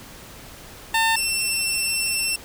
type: tone pair in turn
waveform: 15% pulse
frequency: 900 / 2697 Hz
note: A5 / E7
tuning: +39 / +39 cents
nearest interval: octave + perfect fifth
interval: 1900 cents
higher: second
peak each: -11 / -14 dBFS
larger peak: first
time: 0.94-1.16 / 1.16-2.36 s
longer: second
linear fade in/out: 5 ms
effects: pink hiss -42 dBFS RMS until 2.44 s